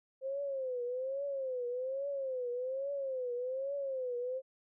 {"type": "tone with vibrato", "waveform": "sine", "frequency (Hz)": 523.3, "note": "C5", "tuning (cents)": 0, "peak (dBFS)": -34, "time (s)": [0.21, 4.42], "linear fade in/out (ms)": 50, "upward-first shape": "triangle", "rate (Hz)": 1.2, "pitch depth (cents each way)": 150, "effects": []}